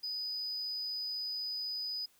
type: tone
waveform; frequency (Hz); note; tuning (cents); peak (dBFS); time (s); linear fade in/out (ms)
triangle; 4978; D#8; 0; -33; 0.03-2.06; 10
effects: tanh soft clip ceiling -31 dBFS + white hiss -67 dBFS RMS until 2.19 s